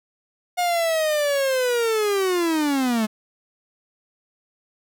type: linear sweep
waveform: 45% pulse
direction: down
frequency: 720 to 210.5 Hz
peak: -19 dBFS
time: 0.57-3.07 s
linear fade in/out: 20 ms
effects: none